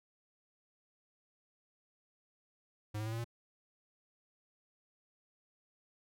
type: tone with pitch steps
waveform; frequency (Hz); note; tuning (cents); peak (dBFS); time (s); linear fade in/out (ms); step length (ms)
square; 105.6 / 108.44 / 111.36 / 114.36 / 117.44; G#2 / A2 / A2 / A#2 / A#2; +29 / -25 / +21 / -33 / +13; -37; 2.94-3.245; 10; 61
effects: none